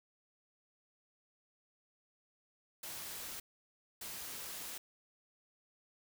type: noise bursts at uneven times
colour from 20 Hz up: white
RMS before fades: -45 dBFS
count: 2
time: 2.83-3.4 / 4.01-4.78 s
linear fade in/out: 5 ms
effects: none